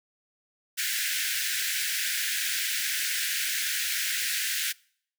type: high-pass noise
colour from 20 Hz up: pink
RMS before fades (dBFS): -29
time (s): 0.77-4.73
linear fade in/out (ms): 20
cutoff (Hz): 1500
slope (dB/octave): 96
effects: noise-tail reverb RT60 0.6 s tail -25 dB re dry